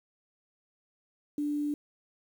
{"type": "tone with quantisation", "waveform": "sine", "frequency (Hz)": 293.7, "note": "D4", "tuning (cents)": 0, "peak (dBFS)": -28, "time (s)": [1.38, 1.74], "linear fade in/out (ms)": 2, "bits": 9, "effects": []}